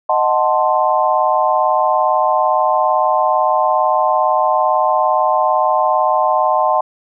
sine chord, D# diminished seventh, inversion none, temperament equal, 622.3 / 740 / 880 / 1046.5 Hz, D#5 / F#5 / A5 / C6, 0 / 0 / 0 / 0 cents, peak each -17 dBFS, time 0.09-6.81 s, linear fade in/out 5 ms, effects none

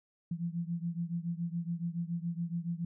sine beating tone pair, 167.8 / 174.9 Hz, E3 / F3, +31 / +3 cents, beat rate 7.1 Hz, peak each -35 / -37 dBFS, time 0.31-2.85 s, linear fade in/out 5 ms, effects none

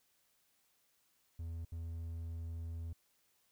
triangle tone bursts at uneven times, 82.9 Hz, E2, 10 cents sharp, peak -38 dBFS, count 2, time 1.39-1.65 / 1.72-2.93 s, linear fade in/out 5 ms, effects white hiss -75 dBFS RMS until 3.51 s

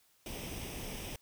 pink noise with comb filter, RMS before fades -42 dBFS, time 0.26-1.16 s, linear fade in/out 2 ms, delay 0.35 ms, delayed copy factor +0.6, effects white hiss -69 dBFS RMS until 1.21 s

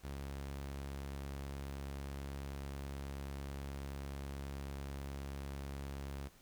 sawtooth tone, 69.3 Hz, C#2, in tune, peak -38 dBFS, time 0.03-6.29 s, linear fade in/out 20 ms, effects pink hiss -64 dBFS RMS until 6.41 s

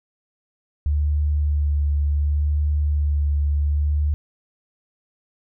sine tone with vibrato, 73.42 Hz, D2, in tune, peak -17 dBFS, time 0.86-4.14 s, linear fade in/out 0 ms, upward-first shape sine, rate 0.69 Hz, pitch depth 19 cents each way, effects none

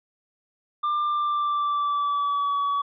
triangle tone with pitch glide, 1192 to 1135.5 Hz, D6 to C#6, +25 to +41 cents, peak -20 dBFS, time 0.83-2.82 s, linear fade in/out 10 ms, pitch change -84 cents, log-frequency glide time 1.04-2.58 s, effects resampled to 11025 Hz

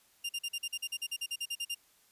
sawtooth tone bursts, 2800 Hz, F7, 4 cents sharp, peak -30 dBFS, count 16, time 0.24-1.748 s, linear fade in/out 10 ms, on 53 ms, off 44 ms, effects white hiss -66 dBFS RMS until 2.11 s + resampled to 32000 Hz

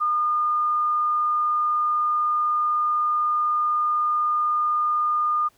sine tone, 1216 Hz, D#6, 40 cents flat, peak -19 dBFS, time 0-5.49 s, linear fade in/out 20 ms, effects pink hiss -61 dBFS RMS until 5.57 s

